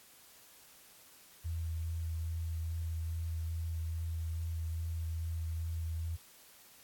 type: tone with vibrato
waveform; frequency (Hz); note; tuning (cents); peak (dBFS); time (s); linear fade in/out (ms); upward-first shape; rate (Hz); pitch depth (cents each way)
sine; 81.9; E2; -11; -34; 1.44-6.17; 20; sine; 2.4; 15
effects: white hiss -59 dBFS RMS until 6.83 s + AAC 64 kbps